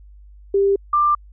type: tone pair in turn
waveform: sine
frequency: 396.1 / 1187 Hz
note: G4 / D6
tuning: +18 / +18 cents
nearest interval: octave + perfect fifth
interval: 1900 cents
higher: second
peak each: -13 / -13 dBFS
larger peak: neither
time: 0.54-0.76 / 0.93-1.15 s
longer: neither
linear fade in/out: 5 ms
effects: added 50 Hz sine -41 dBFS peak until 1.32 s